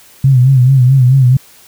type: tone with vibrato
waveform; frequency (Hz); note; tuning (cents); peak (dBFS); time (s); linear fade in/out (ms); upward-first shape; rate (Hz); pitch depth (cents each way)
sine; 130; C3; -11; -4; 0.24-1.37; 5; sine; 4.6; 91
effects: white hiss -42 dBFS RMS until 1.67 s

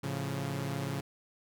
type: chord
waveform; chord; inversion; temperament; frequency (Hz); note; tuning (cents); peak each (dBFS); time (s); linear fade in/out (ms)
sawtooth; A augmented; none; equal with one note detuned; 110 / 138.59 / 174.11; A2 / C#3 / E#3; 0 / 0 / -5; -36 / -31 / -36; 0.03-1.01; 10
effects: none

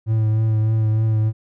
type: tone with vibrato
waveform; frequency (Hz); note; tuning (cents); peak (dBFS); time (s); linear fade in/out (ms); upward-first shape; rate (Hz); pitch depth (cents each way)
triangle; 109.7; A2; -5; -13; 0.06-1.33; 50; triangle; 3.3; 27
effects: none

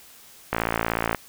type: click train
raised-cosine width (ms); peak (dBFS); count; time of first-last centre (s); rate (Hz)
0.5; -7; 36; 0.53-1.147; 56.7
effects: white hiss -49 dBFS RMS until 1.28 s

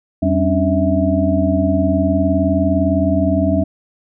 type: tone cluster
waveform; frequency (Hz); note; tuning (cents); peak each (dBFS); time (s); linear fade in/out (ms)
sine; 86 / 192.3 / 270.5 / 290.1 / 651; F2 / G3 / C#4 / D4 / E5; -26 / -33 / -42 / -21 / -22; -19; 0.22-3.64; 10
effects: none

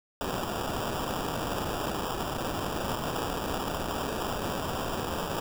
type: noise with sample-and-hold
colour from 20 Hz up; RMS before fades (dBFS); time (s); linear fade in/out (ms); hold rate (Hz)
violet; -32; 0.21-5.4; 0; 2100
effects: none

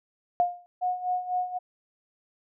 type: tone with exponential decay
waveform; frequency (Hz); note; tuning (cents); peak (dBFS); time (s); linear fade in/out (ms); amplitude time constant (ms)
sine; 708; F5; +23; -16; 0.4-0.66; 0; 55
type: tone with tremolo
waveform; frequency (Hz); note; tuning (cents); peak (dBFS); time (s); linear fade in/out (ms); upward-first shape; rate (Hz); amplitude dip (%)
sine; 727; F#5; -31; -23; 0.81-1.59; 20; sine; 4; 75
effects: none

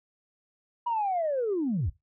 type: linear sweep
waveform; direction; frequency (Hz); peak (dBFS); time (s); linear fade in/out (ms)
sine; down; 974 to 61.74; -24; 0.86-1.9; 10
effects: noise-tail reverb RT60 0.2 s tail -18 dB re dry + tanh soft clip ceiling -21 dBFS

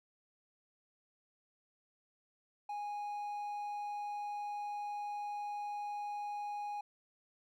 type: tone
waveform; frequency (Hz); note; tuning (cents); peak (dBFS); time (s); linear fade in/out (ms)
triangle; 826; G#5; -10; -36; 2.69-6.81; 5
effects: none

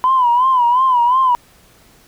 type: tone with vibrato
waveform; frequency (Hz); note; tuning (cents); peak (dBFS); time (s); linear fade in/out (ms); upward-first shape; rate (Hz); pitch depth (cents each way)
sine; 1000; B5; +21; -9; 0.04-1.35; 0; sine; 2.8; 99
effects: tanh soft clip ceiling -5 dBFS + pink hiss -49 dBFS RMS until 2.07 s

